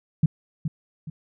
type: tone with echo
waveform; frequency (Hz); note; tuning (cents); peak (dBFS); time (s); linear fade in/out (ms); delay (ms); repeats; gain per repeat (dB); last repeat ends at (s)
sine; 155.7; D#3; +2; -13; 0.23-0.26; 5; 420; 2; -9; 1.1
effects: none